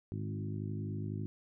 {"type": "harmonic tone with a mistuned harmonic", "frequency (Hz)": 52, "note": "G#1", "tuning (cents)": 3, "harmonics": [2, 3, 4, 5, 6, 7], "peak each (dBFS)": [-38, -42, -44, -46, -48, -49], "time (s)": [0.12, 1.26], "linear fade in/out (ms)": 0, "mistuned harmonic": 3, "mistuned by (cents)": -22, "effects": []}